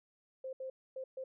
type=tone bursts at uneven times; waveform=sine; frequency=524 Hz; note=C5; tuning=2 cents sharp; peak=-39 dBFS; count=4; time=0.44-0.53 / 0.6-0.7 / 0.96-1.04 / 1.17-1.24 s; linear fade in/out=5 ms; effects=none